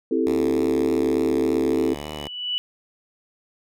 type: chord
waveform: sine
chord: A minor seventh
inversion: first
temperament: equal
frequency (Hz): 261.6 / 329.6 / 392 / 440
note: C4 / E4 / G4 / A4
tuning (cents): 0 / 0 / 0 / 0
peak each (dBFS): -24 / -23 / -26 / -24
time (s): 0.11-1.94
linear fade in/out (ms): 5
type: tone with vibrato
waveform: 5% pulse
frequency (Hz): 74.5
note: D2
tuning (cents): +25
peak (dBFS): -20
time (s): 0.27-2.28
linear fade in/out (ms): 0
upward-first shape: sine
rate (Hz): 3.4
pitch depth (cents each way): 52
type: tone with exponential growth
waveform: sine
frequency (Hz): 2960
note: F#7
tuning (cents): 0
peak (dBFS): -20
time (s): 1.7-2.58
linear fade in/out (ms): 0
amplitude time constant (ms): 190
effects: none